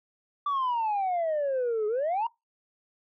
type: exponential two-way sweep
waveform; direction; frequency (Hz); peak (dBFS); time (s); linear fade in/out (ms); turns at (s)
sine; down then up; 1174.7 to 415.3 to 965; -23; 0.46-2.27; 5; 1.87
effects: noise-tail reverb RT60 0.2 s tail -24 dB re dry + tanh soft clip ceiling -23 dBFS